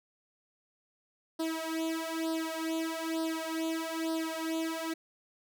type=tone with flanger; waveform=sawtooth; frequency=323.8 Hz; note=E4; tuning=31 cents flat; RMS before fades=-34 dBFS; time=1.39-4.94 s; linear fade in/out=10 ms; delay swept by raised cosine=0.21 to 2.81 ms; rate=1.1 Hz; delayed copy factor=+0.9; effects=none